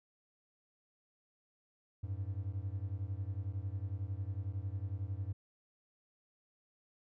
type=beating tone pair; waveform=triangle; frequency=92.5 / 103.5 Hz; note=F#2 / G#2; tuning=0 / -5 cents; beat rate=11 Hz; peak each=-37 / -38 dBFS; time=2.03-5.33 s; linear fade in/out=10 ms; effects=none